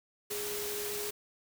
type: tone in noise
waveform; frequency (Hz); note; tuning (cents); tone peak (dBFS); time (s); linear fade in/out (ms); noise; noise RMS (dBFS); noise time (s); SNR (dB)
sine; 414.3; G#4; -4; -38; 0.3-1.11; 10; white; -38; 0.3-1.11; -3
effects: none